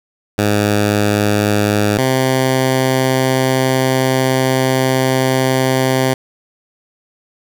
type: tone pair in turn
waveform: 10% pulse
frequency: 103.83 / 130.82 Hz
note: G#2 / C3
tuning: 0 / 0 cents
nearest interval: major third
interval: 400 cents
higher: second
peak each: -4 dBFS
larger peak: neither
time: 0.38-1.98 / 1.98-6.14 s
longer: second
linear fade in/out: 5 ms
effects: none